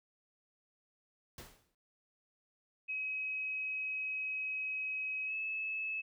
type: noise with exponential decay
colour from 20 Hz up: pink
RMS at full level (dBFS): -46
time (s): 1.38-1.75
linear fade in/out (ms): 2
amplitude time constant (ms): 80
type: tone with pitch glide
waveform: sine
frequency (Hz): 2545 to 2597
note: D#7 to E7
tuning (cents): +39 to -26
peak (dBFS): -35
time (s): 2.88-6.02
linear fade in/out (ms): 20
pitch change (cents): +35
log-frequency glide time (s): 5.26-5.34
effects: none